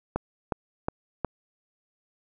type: click train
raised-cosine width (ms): 1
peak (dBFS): -12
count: 4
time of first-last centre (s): 0.16-1.247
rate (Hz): 2.76
effects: none